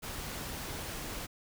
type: noise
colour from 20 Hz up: pink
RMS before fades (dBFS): -40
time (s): 0.02-1.27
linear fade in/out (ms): 20
effects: none